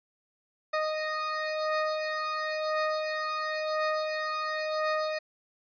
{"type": "beating tone pair", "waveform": "20% pulse", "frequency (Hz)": [619, 619.96], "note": ["D#5", "D#5"], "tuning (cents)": [-9, -6], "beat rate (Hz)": 0.96, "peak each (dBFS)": [-29, -25], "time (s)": [0.73, 5.19], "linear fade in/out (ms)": 10, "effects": ["resampled to 11025 Hz"]}